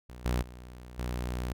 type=tone with level steps; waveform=sawtooth; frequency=61.3 Hz; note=B1; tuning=12 cents flat; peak=-40 / -23 / -41 / -28 dBFS; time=0.09-1.53 s; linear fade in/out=5 ms; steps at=0.25 / 0.42 / 0.98 s; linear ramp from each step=5 ms; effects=none